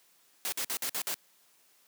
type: noise bursts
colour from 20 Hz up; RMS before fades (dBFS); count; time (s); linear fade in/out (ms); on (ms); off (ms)
white; -33; 6; 0.45-1.142; 0; 72; 52
effects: white hiss -65 dBFS RMS until 1.87 s + high-pass 200 Hz 12 dB/octave